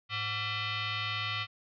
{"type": "tone with frequency modulation", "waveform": "sine", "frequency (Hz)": 523.3, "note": "C5", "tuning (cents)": 0, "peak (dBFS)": -31, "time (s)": [0.09, 1.47], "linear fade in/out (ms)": 50, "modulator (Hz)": 630, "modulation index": 5.4, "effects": []}